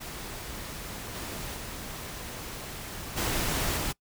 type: noise with level steps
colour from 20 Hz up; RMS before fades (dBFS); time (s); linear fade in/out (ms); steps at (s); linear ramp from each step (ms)
pink; -39 / -37 / -39 / -29 / -31; 0-3.93; 20; 1.14 / 1.55 / 3.16 / 3.76; 20
effects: noise-tail reverb RT60 0.1 s tail -23 dB re dry